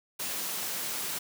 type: high-pass noise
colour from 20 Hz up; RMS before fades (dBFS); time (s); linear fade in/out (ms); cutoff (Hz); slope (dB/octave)
white; -34; 0.19-1.19; 10; 120; 48
effects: none